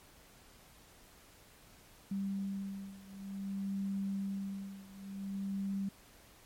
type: beating tone pair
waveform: sine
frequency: 196 / 196.54 Hz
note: G3 / G3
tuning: 0 / +5 cents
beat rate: 0.54 Hz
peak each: -38 / -40 dBFS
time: 2.11-5.89 s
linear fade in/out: 5 ms
effects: pink hiss -60 dBFS RMS until 6.45 s + MP3 64 kbps